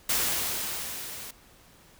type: noise with level ramp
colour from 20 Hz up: white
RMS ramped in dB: -25 to -41 dBFS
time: 0.09-1.31 s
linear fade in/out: 5 ms
effects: pink hiss -56 dBFS RMS until 1.99 s